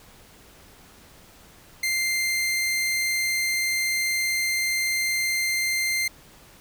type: tone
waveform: sawtooth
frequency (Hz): 2093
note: C7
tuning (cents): 0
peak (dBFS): -19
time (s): 1.83-6.08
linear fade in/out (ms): 5
effects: pink hiss -51 dBFS RMS until 6.6 s